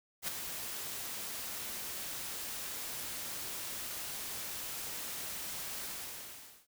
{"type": "noise with ADSR envelope", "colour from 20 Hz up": "white", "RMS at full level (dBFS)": -34, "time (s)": [0.22, 6.67], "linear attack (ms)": 60, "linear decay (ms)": 6, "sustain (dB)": -7, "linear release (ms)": 820, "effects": []}